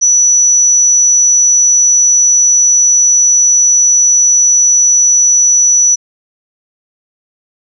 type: tone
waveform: sine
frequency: 5920 Hz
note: F#8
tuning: in tune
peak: -5 dBFS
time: 0.01-5.96 s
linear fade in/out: 20 ms
effects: none